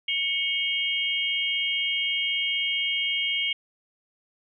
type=tone cluster; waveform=sine; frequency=2220 / 2861 / 3196 Hz; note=C#7 / F7 / G7; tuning=+2 / +41 / +33 cents; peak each=-28 dBFS; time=0.08-3.53 s; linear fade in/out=5 ms; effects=none